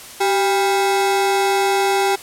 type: ring-modulated tone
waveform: 40% pulse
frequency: 594 Hz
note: D5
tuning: 20 cents sharp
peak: -11 dBFS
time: 0.2-2.16 s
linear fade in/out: 10 ms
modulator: 207 Hz
effects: white hiss -37 dBFS RMS until 2.22 s + low-pass 12000 Hz 12 dB/octave